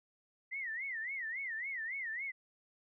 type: tone with vibrato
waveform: sine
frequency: 1975.5 Hz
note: B6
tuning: in tune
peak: -37 dBFS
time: 0.51-2.32 s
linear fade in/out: 20 ms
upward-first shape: sine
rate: 3.6 Hz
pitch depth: 200 cents each way
effects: none